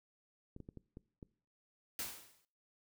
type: clicks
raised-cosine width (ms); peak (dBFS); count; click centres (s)
3; -36; 6; 0.564 / 0.603 / 0.689 / 0.773 / 0.971 / 1.228
type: noise with exponential decay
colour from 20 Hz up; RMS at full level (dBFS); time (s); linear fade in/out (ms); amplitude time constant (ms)
white; -38; 1.99-2.45; 1; 100
effects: noise-tail reverb RT60 0.5 s tail -22 dB re dry